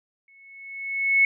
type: tone with exponential growth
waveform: sine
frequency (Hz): 2200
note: C#7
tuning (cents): -14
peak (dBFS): -13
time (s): 0.28-1.25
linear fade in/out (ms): 2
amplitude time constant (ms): 210
effects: none